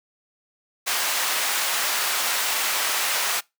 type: high-pass noise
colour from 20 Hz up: pink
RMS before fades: -24 dBFS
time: 0.86-3.41 s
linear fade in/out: 20 ms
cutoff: 1000 Hz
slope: 12 dB/octave
effects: noise-tail reverb RT60 0.2 s tail -23 dB re dry